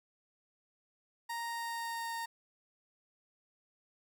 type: tone with pitch glide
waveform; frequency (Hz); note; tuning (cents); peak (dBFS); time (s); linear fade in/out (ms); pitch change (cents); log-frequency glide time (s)
30% pulse; 932.3 to 922.1; A#5 to A#5; 0 to -19; -34; 1.29-2.26; 10; -19; 1.45-2.15
effects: none